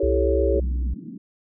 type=chord; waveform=sine; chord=A dominant seventh; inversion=second; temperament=equal; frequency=329.6 / 392 / 440 / 554.4 Hz; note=E4 / G4 / A4 / C#5; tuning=0 / 0 / 0 / 0 cents; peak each=-27 / -23 / -25 / -24 dBFS; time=0-0.6 s; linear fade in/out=5 ms
type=tone with pitch glide; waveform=sine; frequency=65.41 to 61.95 Hz; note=C2 to B1; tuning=0 to +6 cents; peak=-21 dBFS; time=0.03-0.94 s; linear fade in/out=5 ms; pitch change=-94 cents; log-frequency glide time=0.45-0.77 s
type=band-pass noise; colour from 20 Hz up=white; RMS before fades=-38 dBFS; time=0.53-1.18 s; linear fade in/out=5 ms; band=150 to 290 Hz; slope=48 dB/octave
effects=none